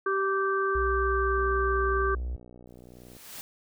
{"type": "harmonic tone", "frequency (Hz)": 389.2, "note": "G4", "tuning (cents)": -12, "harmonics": [1, 3, 4], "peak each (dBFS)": [-27, -28, -31], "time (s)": [0.06, 2.15], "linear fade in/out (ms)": 5}
{"type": "tone", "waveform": "sine", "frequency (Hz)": 61.74, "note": "B1", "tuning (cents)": 0, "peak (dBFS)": -29, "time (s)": [0.75, 2.36], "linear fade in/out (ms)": 5}
{"type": "click train", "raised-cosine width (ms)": 2, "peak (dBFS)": -36, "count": 110, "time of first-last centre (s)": [1.38, 3.167], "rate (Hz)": 61}
{"type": "noise with exponential growth", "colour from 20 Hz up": "white", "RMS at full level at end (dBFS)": -39, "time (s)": [2.67, 3.41], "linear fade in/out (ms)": 0, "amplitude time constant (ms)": 160}
{"effects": []}